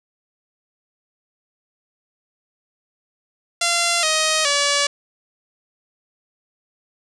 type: tone with pitch steps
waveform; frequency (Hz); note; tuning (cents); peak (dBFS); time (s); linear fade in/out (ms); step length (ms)
5% pulse; 688 / 627.3 / 571.9; F5 / D#5 / D5; -26 / +14 / -46; -5; 3.61-4.87; 5; 420
effects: resampled to 24000 Hz + 7-bit